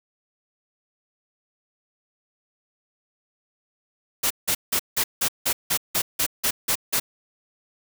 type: noise bursts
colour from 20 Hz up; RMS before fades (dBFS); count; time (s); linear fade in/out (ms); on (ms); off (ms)
white; -22; 12; 4.23-7; 10; 75; 170
effects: none